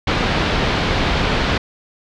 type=low-pass noise; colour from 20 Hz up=pink; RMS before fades=-18 dBFS; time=0.07-1.58 s; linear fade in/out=5 ms; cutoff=4200 Hz; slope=24 dB/octave; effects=none